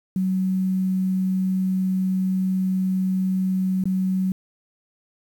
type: tone with dropouts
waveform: sine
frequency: 187.9 Hz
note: F#3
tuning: 27 cents sharp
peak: -19 dBFS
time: 0.16-4.32 s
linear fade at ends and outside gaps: 2 ms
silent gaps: 3.839-3.855 s
effects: 8-bit